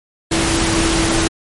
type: tone in noise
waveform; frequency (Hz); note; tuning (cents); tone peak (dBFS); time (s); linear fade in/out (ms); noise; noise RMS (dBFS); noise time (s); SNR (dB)
sine; 329.5; E4; -1; -18; 0.31-1.28; 10; pink; -17; 0.31-1.28; -4
effects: MP3 48 kbps